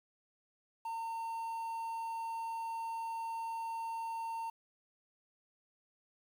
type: tone with quantisation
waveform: triangle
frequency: 911 Hz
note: A#5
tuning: 40 cents flat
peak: -35 dBFS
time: 0.85-4.5 s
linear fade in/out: 5 ms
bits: 10
effects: none

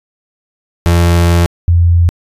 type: tone pair in turn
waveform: 35% pulse / sine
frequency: 85.7 / 85.7 Hz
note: F2 / F2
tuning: -32 / -32 cents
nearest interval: unison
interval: 0 cents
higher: neither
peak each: -5 dBFS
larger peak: neither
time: 0.86-1.46 / 1.68-2.09 s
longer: first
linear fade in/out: 0 ms
effects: resampled to 32000 Hz

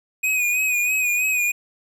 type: tone with vibrato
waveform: square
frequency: 2489 Hz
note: D#7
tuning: in tune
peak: -19 dBFS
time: 0.23-1.52 s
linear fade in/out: 10 ms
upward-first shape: sine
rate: 3.1 Hz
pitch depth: 46 cents each way
effects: none

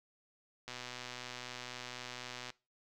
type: click train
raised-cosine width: 0.2 ms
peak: -26 dBFS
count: 227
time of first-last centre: 0.68-2.503 s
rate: 124 Hz
effects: noise-tail reverb RT60 0.3 s tail -22 dB re dry

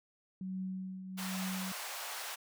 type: tone with tremolo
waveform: sine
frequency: 187.7 Hz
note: F#3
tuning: 25 cents sharp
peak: -35 dBFS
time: 0.41-1.72 s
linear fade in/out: 2 ms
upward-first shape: triangle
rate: 1.2 Hz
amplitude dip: 60%
type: high-pass noise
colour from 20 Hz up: pink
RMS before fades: -42 dBFS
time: 1.17-2.36 s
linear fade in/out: 20 ms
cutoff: 670 Hz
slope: 24 dB/octave
effects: none

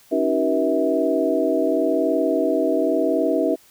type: tone cluster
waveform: sine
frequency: 276.1 / 317 / 379.7 / 478.8 / 648 Hz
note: C#4 / D#4 / F#4 / A#4 / E5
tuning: -7 / +32 / +45 / +46 / -30 cents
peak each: -24 / -23 / -25 / -24 / -22 dBFS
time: 0.11-3.56 s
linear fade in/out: 20 ms
effects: white hiss -53 dBFS RMS until 3.7 s

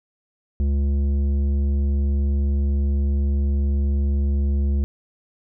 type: tone with tanh clipping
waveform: sine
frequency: 70.3 Hz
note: C#2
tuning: 25 cents sharp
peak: -19 dBFS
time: 0.6-4.84 s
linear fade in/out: 0 ms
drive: 10 dB
effects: none

